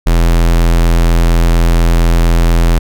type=tone; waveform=square; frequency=42.13 Hz; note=E1; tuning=38 cents sharp; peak=-7 dBFS; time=0.06-2.79 s; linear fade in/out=10 ms; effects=none